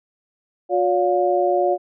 sine tone cluster, 359.9 / 569 / 711 Hz, F#4 / C#5 / F5, -48 / +45 / +31 cents, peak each -20 dBFS, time 0.69-1.78 s, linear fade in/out 50 ms, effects none

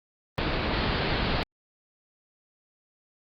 pink low-pass noise, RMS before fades -27 dBFS, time 0.38-1.43 s, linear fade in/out 0 ms, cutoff 4700 Hz, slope 96 dB/octave, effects Opus 24 kbps

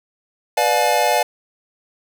square chord, B diminished seventh, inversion none, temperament just, 493.9 / 592.7 / 711.2 / 853.4 Hz, B4 / D5 / F5 / Ab5, 0 / +16 / +31 / +47 cents, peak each -24 / -21 / -20 / -20 dBFS, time 0.57-1.23 s, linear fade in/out 5 ms, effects none

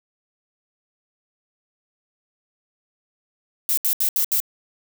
violet noise bursts, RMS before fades -20 dBFS, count 5, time 3.69-4.402 s, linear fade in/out 0 ms, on 84 ms, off 73 ms, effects none

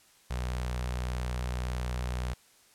sawtooth tone with notch filter, 61.74 Hz, B1, in tune, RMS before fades -33 dBFS, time 0.3-2.34 s, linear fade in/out 10 ms, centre 290 Hz, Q 0.97, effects white hiss -61 dBFS RMS until 2.74 s + low-pass 11000 Hz 12 dB/octave

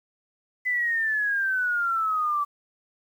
sine exponential sweep, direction down, 2018 to 1151 Hz, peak -22 dBFS, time 0.65-2.45 s, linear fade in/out 20 ms, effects 9-bit

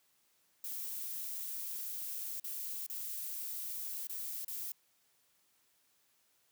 violet noise with dropouts, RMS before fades -41 dBFS, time 0.64-4.72 s, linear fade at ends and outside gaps 2 ms, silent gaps 2.399-2.442 / 2.865-2.898 / 4.071-4.095 / 4.447-4.48 s, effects white hiss -73 dBFS RMS until 6.51 s + high-pass 80 Hz 12 dB/octave

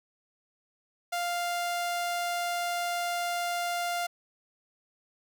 sawtooth tone, 698.5 Hz, F5, in tune, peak -25 dBFS, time 1.12-4.07 s, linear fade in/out 10 ms, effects none

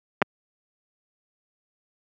clicks, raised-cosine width 0.5 ms, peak -4 dBFS, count 2, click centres 0.218 / 0.223 s, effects high-pass 150 Hz 12 dB/octave

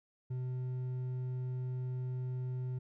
triangle tone with hard clipping, 127 Hz, B2, 49 cents sharp, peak -36 dBFS, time 0.3-2.79 s, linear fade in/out 10 ms, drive 7 dB, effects none

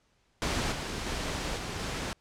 pink noise with level steps, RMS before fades -30 / -35 / -33 / -36 / -34 dBFS, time 0.42-2.13 s, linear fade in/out 0 ms, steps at 0.72 / 1.06 / 1.57 / 1.79 s, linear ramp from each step 5 ms, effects pink hiss -70 dBFS RMS until 2.2 s + low-pass 7000 Hz 12 dB/octave

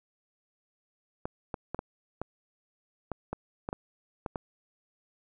clicks, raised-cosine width 1 ms, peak -19 dBFS, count 11, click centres 1.255 / 1.542 / 1.746 / 1.791 / 2.216 / 3.117 / 3.33 / 3.689 / 3.729 / 4.262 / 4.358 s, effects none

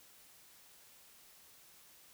silence, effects white hiss -61 dBFS RMS until 2.13 s

